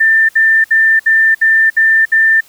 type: tone bursts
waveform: sine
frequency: 1787 Hz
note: A6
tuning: 26 cents sharp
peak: -6 dBFS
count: 7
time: 0-2.408 s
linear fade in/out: 10 ms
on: 290 ms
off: 63 ms
effects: white hiss -45 dBFS RMS until 2.48 s